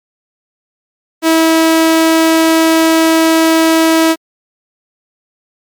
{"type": "tone", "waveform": "sawtooth", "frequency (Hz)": 324.1, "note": "E4", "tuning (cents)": -29, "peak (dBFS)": -3, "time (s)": [1.22, 4.16], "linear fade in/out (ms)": 50, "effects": ["MP3 96 kbps"]}